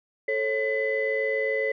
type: tone cluster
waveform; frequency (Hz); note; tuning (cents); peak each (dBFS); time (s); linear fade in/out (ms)
sine; 438.6 / 546 / 2010; A4 / C#5 / B6; -6 / -26 / +30; -27; 0.28-1.72; 5
effects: tanh soft clip ceiling -15 dBFS